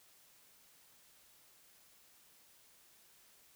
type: silence
effects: white hiss -65 dBFS RMS until 3.55 s